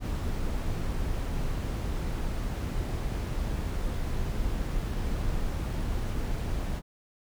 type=noise; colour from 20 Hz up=brown; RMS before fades=-30 dBFS; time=0-6.82 s; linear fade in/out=50 ms; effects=none